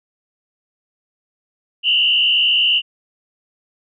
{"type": "tone with frequency modulation", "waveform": "sine", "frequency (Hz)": 2900, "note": "F#7", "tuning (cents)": -35, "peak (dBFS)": -12, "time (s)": [1.83, 2.82], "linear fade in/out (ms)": 50, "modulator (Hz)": 68.5, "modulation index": 2.1, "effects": []}